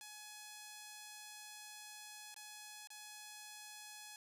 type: tone with dropouts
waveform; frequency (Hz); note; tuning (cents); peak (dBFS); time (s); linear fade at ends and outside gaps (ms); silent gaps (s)
5% pulse; 844; G#5; +28; -39; 0.01-4.16; 1; 2.343-2.363 / 2.873-2.903
effects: none